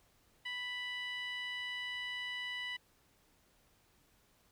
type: tone with band-pass filter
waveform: 15% pulse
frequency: 988 Hz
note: B5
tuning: in tune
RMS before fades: -41 dBFS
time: 0.45-2.77 s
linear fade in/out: 10 ms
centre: 2400 Hz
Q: 5.1
effects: pink hiss -70 dBFS RMS until 4.51 s